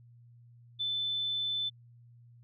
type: tone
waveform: sine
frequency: 3520 Hz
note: A7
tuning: in tune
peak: -30 dBFS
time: 0.79-1.7 s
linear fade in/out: 20 ms
effects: added 119 Hz sine -54 dBFS peak until 2.43 s